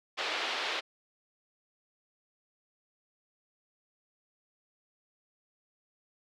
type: band-pass noise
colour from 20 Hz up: white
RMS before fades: -34 dBFS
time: 0.17-0.81 s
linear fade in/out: 20 ms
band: 370 to 3900 Hz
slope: 24 dB/octave
effects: none